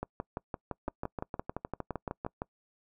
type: two click trains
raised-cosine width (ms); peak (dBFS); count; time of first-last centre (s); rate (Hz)
1; -21 / -20; 10 / 15; 0.88-2.265 / 0.03-2.419; 6.5 / 5.86
effects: noise-tail reverb RT60 0.1 s tail -25 dB re dry